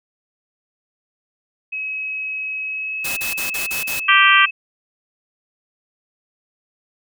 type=tone with pitch glide; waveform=sine; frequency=2557 to 2591 Hz; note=D#7 to E7; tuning=+47 to -30 cents; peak=-23 dBFS; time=1.72-4.51 s; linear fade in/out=10 ms; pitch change=+23 cents; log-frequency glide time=2.64-3.22 s
type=noise bursts; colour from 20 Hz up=white; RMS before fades=-26 dBFS; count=6; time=3.04-4 s; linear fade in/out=10 ms; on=130 ms; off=36 ms
type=harmonic tone; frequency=391.4 Hz; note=G4; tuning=3 cents flat; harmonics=3 / 4 / 5 / 6 / 7 / 8; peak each=-15 / -16 / -17 / -18 / -18 / -19 dBFS; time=4.08-4.46 s; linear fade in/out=10 ms
effects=none